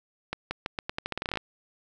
accelerating click train, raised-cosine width 0.3 ms, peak -14 dBFS, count 16, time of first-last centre 0.33-1.373 s, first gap 180 ms, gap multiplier 0.84, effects none

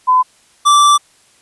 sine / square tone pair in turn, 1013 / 1167.4 Hz, B5 / D6, +44 / -11 cents, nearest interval major second, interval 245 cents, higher second, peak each -7 dBFS, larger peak neither, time 0.07-0.23 / 0.65-0.98 s, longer second, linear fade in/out 20 ms, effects white hiss -51 dBFS RMS until 1.41 s + resampled to 24000 Hz

